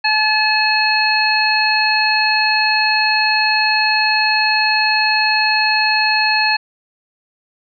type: harmonic tone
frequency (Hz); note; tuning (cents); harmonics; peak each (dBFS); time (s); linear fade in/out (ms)
860; A5; -40; 1 / 2 / 3 / 5; -18 / -18 / -18 / -18; 0.04-6.57; 10
effects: none